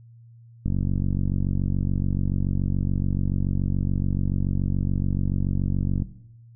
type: click train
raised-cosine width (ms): 5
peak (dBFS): -12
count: 253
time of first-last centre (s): 0.66-6.022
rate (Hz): 47
effects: noise-tail reverb RT60 0.8 s tail -17 dB re dry + added 116 Hz sine -46 dBFS peak until 6.55 s